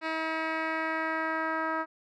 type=tone with low-pass filter sweep; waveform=10% pulse; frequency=320.2 Hz; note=D#4; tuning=50 cents sharp; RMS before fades=-31 dBFS; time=0.01-1.86 s; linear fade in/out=50 ms; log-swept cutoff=3100 to 1400 Hz; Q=1.9; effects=none